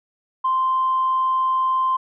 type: tone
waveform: sine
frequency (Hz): 1043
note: C6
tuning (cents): -6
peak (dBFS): -16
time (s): 0.44-1.97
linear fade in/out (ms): 10
effects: tanh soft clip ceiling -12 dBFS